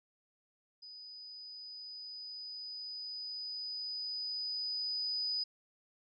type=tone with level ramp; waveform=sine; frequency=4978 Hz; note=D#8; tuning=in tune; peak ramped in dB=-48 to -32 dBFS; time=0.82-5.44 s; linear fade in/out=10 ms; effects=none